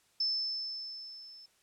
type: tone with level ramp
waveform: sine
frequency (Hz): 5270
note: E8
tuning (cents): -1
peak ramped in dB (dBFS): -27 to -50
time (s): 0.2-1.46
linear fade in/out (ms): 5
effects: white hiss -69 dBFS RMS until 1.62 s + low-pass 10000 Hz 12 dB/octave